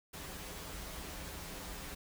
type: noise with comb filter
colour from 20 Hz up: pink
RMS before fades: -45 dBFS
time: 0.13-1.95 s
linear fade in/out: 10 ms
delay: 8.6 ms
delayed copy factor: -0.7
effects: none